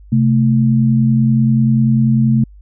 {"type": "tone pair together", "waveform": "sine", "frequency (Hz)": [130.81, 221.1], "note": ["C3", "A3"], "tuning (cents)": [0, 9], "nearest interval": "major sixth", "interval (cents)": 909, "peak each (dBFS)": -12, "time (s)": [0.12, 2.44], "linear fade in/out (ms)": 5, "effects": ["added 50 Hz sine -37 dBFS peak until 2.61 s"]}